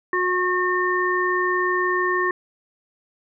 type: harmonic tone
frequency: 363.3 Hz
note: F#4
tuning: 32 cents flat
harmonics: 1 / 3 / 5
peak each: -23 / -23 / -23 dBFS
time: 0.13-2.31 s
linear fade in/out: 2 ms
effects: none